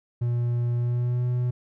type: tone with pitch glide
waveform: triangle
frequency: 120 to 123.37 Hz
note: B2 to B2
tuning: -49 to -1 cents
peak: -20 dBFS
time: 0.21-1.51 s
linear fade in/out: 10 ms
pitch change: +48 cents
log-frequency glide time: 0.76-1.25 s
effects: none